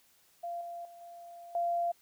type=tone with level steps; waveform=sine; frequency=690 Hz; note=F5; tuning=21 cents flat; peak=-35 / -39 / -49 / -46 / -28 dBFS; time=0.43-1.92 s; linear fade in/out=10 ms; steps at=0.61 / 0.85 / 1.01 / 1.55 s; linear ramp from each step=2 ms; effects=white hiss -66 dBFS RMS until 2.01 s